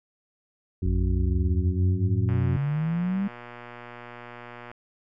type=harmonic tone; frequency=91.8 Hz; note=F#2; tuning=13 cents flat; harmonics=1 / 2 / 3 / 4; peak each=-25 / -31 / -35 / -37 dBFS; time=0.82-2.57 s; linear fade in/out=5 ms
type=exponential sweep; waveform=sine; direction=up; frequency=51.91 to 203.4 Hz; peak=-23 dBFS; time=0.85-3.28 s; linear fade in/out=10 ms
type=click train; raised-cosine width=0.5 ms; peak=-26 dBFS; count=292; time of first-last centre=2.29-4.715 s; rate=120 Hz
effects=none